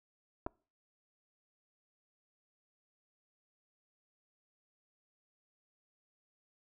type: clicks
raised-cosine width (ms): 1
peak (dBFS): -24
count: 2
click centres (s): 0.464 / 0.467
effects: noise-tail reverb RT60 0.4 s tail -26 dB re dry